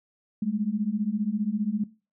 sine beating tone pair, 201.2 / 216.2 Hz, G3 / A3, +45 / -30 cents, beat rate 15 Hz, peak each -29 / -26 dBFS, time 0.42-1.84 s, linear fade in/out 5 ms, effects noise-tail reverb RT60 0.3 s tail -18 dB re dry

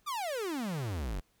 45% pulse exponential sweep, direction down, 1244.5 to 41.2 Hz, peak -33 dBFS, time 0.06-1.21 s, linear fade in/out 20 ms, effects pink hiss -71 dBFS RMS until 1.4 s

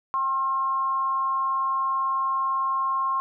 sine tone with amplitude modulation, 1070 Hz, C6, 38 cents sharp, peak -20 dBFS, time 0.14-3.2 s, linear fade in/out 0 ms, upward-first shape sine, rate 289 Hz, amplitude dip 40%, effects none

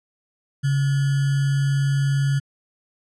sine tone with sample-and-hold, 138.59 Hz, C#3, in tune, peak -17 dBFS, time 0.63-2.4 s, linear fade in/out 20 ms, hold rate 1575 Hz, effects resampled to 24000 Hz

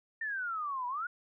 sine exponential two-way sweep, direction down then up, 1822 to 960 to 1478 Hz, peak -33 dBFS, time 0.21-1.07 s, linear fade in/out 5 ms, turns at 0.87 s, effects none

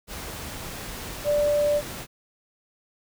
sine tone in noise, 587.3 Hz, D5, in tune, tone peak -19 dBFS, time 1.24-1.82 s, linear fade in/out 50 ms, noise pink, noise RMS -36 dBFS, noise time 0.07-2.07 s, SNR +14 dB, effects none

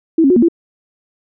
sine tone with pitch steps, 325.9 / 271.6 / 363.2 / 235.9 / 336.9 Hz, E4 / C#4 / F#4 / A#3 / E4, -20 / -35 / -32 / +21 / +38 cents, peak -7 dBFS, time 0.18-0.485 s, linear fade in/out 5 ms, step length 61 ms, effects none

